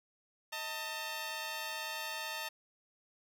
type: tone pair together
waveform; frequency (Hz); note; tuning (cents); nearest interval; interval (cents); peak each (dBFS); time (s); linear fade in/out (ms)
10% pulse; 631 / 897.6; D#5 / A5; +24 / +34; tritone; 610; -35 / -31; 0.52-2.49; 10
effects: none